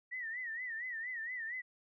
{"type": "tone with vibrato", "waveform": "sine", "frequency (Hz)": 1900, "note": "A#6", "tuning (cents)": 33, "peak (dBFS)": -38, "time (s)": [0.11, 1.62], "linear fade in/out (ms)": 20, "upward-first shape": "sine", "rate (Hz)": 4.3, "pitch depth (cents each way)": 120, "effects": []}